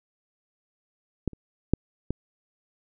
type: clicks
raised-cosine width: 3 ms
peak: -12 / -30 / -6 / -14 dBFS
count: 4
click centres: 1.277 / 1.333 / 1.736 / 2.106 s
effects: none